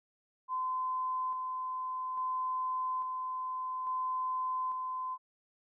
sine tone with tremolo, 1026 Hz, C6, 34 cents flat, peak -31 dBFS, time 0.48-5.18 s, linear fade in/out 50 ms, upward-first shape square, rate 0.59 Hz, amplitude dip 30%, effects none

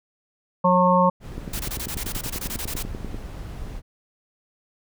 harmonic tone, 181.1 Hz, F#3, 37 cents flat, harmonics 1 / 3 / 5 / 6, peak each -20 / -20 / -20 / -20 dBFS, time 0.64-1.1 s, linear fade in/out 10 ms
brown noise, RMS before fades -34 dBFS, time 1.2-3.82 s, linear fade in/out 50 ms
click train, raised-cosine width 3 ms, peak -19 dBFS, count 19, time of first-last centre 1.38-3.145 s, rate 10.2 Hz
white noise bursts, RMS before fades -31 dBFS, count 15, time 1.53-2.828 s, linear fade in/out 5 ms, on 66 ms, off 22 ms
effects none

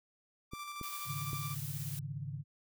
sawtooth tone with tremolo, 1174.7 Hz, D6, in tune, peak -37 dBFS, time 0.51-1.56 s, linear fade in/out 50 ms, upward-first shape square, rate 12 Hz, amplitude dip 35%
clicks, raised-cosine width 3 ms, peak -30 dBFS, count 3, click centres 0.535 / 0.813 / 1.332 s
blue noise, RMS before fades -45 dBFS, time 0.83-1.99 s, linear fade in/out 0 ms
sine chord, Ab suspended fourth, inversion none, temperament equal, 103.83 / 138.59 / 155.56 Hz, Ab2 / Db3 / Eb3, 0 / 0 / 0 cents, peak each -45 / -40 / -44 dBFS, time 1.05-2.44 s, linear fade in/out 50 ms
effects none

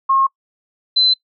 sine tone pair in turn, 1078 / 4050 Hz, C#6 / B7, -49 / +43 cents, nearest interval octave + major seventh, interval 2292 cents, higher second, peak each -11 / -10 dBFS, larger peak second, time 0.09-0.27 / 0.96-1.14 s, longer neither, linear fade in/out 10 ms, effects noise-tail reverb RT60 0.1 s tail -24 dB re dry

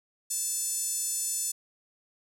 5% pulse tone with high-pass filter, 878 Hz, A5, 4 cents flat, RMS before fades -31 dBFS, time 0.3-1.52 s, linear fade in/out 10 ms, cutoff 7600 Hz, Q 2.1, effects none

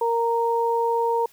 sine tone pair together, 465 / 928.1 Hz, A#4 / A#5, -4 / -8 cents, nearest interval octave, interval 1196 cents, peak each -22 dBFS, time 0.01-1.26 s, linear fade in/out 5 ms, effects white hiss -55 dBFS RMS until 1.32 s

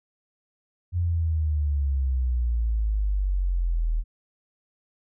sine exponential sweep, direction down, 89.1 to 38.89 Hz, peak -21 dBFS, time 0.92-4.04 s, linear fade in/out 50 ms, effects none

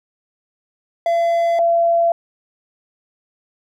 triangle / sine tone pair in turn, 678 / 678 Hz, E5 / E5, +49 / +49 cents, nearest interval unison, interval 0 cents, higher neither, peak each -12 dBFS, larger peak neither, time 1.06-1.59 / 1.59-2.12 s, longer neither, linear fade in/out 2 ms, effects none

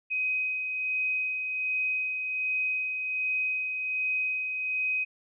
sine tone with tremolo, 2518 Hz, D#7, 20 cents sharp, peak -25 dBFS, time 0.1-5.05 s, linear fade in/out 20 ms, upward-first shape sine, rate 1.3 Hz, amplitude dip 40%, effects none

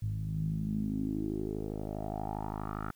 10% pulse tone with low-pass filter sweep, 52.4 Hz, G#1, 16 cents sharp, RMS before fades -35 dBFS, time 0.02-2.91 s, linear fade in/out 5 ms, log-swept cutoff 110 to 1400 Hz, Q 5.1, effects white hiss -67 dBFS RMS until 2.95 s

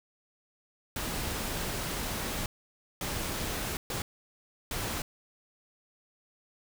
pink noise bursts at uneven times, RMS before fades -34 dBFS, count 4, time 0.96-2.46 / 3.01-3.77 / 3.9-4.02 / 4.71-5.02 s, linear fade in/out 2 ms, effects none

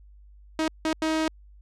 sawtooth tone bursts at uneven times, 316.6 Hz, D#4, 30 cents sharp, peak -19 dBFS, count 3, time 0.59-0.68 / 0.85-0.93 / 1.02-1.28 s, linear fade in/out 2 ms, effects added 50 Hz sine -48 dBFS peak until 1.61 s + low-pass 7000 Hz 12 dB/octave

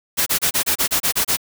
white noise bursts, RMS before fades -18 dBFS, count 10, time 0.17-1.371 s, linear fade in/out 20 ms, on 94 ms, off 29 ms, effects none

